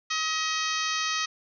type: harmonic tone with a mistuned harmonic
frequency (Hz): 634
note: D#5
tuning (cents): +32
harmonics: 2 / 3 / 4 / 5 / 6 / 7 / 8 / 9 / 10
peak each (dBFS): -31 / -33 / -34 / -35 / -36 / -36 / -37 / -38 / -38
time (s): 0.1-1.26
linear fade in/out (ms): 10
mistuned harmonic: 10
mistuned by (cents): -23
effects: none